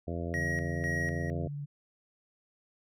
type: harmonic tone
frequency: 84.9 Hz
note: F2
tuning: 48 cents flat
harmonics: 1 / 2 / 3 / 4 / 5 / 6 / 7 / 8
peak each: -36 / -39 / -41 / -42 / -43 / -44 / -44 / -45 dBFS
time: 0.07-1.48 s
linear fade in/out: 10 ms
type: tone with tremolo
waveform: triangle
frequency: 1896 Hz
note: A#6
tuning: 29 cents sharp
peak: -30 dBFS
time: 0.34-1.3 s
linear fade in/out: 0 ms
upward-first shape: square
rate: 2 Hz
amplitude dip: 65%
type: tone with vibrato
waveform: sine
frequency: 144.3 Hz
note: D3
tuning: 30 cents flat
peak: -35 dBFS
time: 0.34-1.66 s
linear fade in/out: 20 ms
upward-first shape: triangle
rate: 17 Hz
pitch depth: 22 cents each way
effects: none